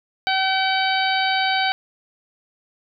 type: harmonic tone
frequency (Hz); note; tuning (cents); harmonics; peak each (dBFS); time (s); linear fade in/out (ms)
764; G5; -45; 1 / 2 / 3 / 4 / 5 / 6; -21 / -24 / -26 / -27 / -28 / -29; 0.27-1.72; 0
effects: none